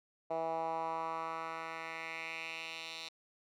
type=tone with band-pass filter sweep; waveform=10% pulse; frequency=163 Hz; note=E3; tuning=19 cents flat; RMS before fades=-40 dBFS; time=0.3-3.09 s; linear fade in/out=10 ms; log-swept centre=670 to 3800 Hz; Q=2.8; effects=none